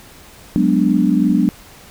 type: chord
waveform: sine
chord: G# half-diminished seventh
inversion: third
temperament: equal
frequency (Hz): 185 / 207.7 / 246.9 / 293.7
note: F#3 / G#3 / B3 / D4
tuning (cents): 0 / 0 / 0 / 0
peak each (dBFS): -17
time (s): 0.56-1.49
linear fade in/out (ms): 0
effects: pink hiss -42 dBFS RMS until 1.9 s